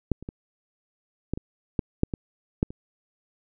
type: clicks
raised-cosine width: 3 ms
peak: -9 / -27 / -21 / -13 / -20 / -10 / -6 / -16 / -8 / -25 dBFS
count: 10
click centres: 0.117 / 0.226 / 0.289 / 1.336 / 1.375 / 1.792 / 2.034 / 2.138 / 2.629 / 2.705 s
effects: none